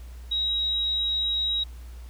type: tone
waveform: sine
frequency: 3826 Hz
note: A#7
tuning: 44 cents sharp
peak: -23 dBFS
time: 0.31-1.64 s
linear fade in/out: 10 ms
effects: added 60 Hz sine -38 dBFS peak until 2.09 s + pink hiss -55 dBFS RMS until 2.09 s